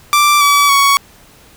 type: tone with pitch steps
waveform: sawtooth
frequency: 1174.7 / 1145.9 / 1117.8 Hz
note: D6 / D6 / C#6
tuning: 0 / -43 / +14 cents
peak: -4 dBFS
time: 0.13-0.97 s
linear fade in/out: 0 ms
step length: 280 ms
effects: pink hiss -44 dBFS RMS until 1.56 s